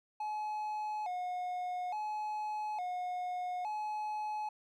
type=tone with vibrato; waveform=triangle; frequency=784 Hz; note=G5; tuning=in tune; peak=-33 dBFS; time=0.2-4.49 s; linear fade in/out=5 ms; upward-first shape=square; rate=0.58 Hz; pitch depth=140 cents each way; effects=none